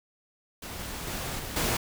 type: noise with level steps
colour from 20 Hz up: pink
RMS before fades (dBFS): -39 / -37 / -34 / -37 / -27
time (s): 0.62-1.77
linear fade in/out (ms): 5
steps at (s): 0.79 / 1.07 / 1.39 / 1.56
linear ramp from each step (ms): 5
effects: none